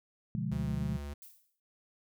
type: chord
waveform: sine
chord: B diminished seventh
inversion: none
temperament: equal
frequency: 123.47 / 146.83 / 174.61 / 207.7 Hz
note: B2 / D3 / F3 / Ab3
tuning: 0 / 0 / 0 / 0 cents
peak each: -37 dBFS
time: 0.35-0.97 s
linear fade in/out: 0 ms
type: tone with vibrato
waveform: square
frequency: 72.5 Hz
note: D2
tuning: 22 cents flat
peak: -39 dBFS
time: 0.51-1.14 s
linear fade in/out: 10 ms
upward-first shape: square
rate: 3.3 Hz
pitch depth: 18 cents each way
type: noise with exponential decay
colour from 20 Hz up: violet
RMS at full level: -48 dBFS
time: 1.22-1.6 s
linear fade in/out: 2 ms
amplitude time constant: 82 ms
effects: none